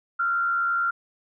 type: tone with frequency modulation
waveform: sine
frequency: 1383 Hz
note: F6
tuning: 17 cents flat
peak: -21 dBFS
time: 0.19-0.91 s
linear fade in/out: 10 ms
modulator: 77.3 Hz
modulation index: 0.5
effects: none